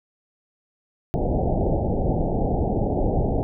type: low-pass noise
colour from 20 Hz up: pink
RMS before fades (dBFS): -22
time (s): 1.14-3.43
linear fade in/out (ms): 0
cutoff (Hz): 820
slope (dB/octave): 96
effects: none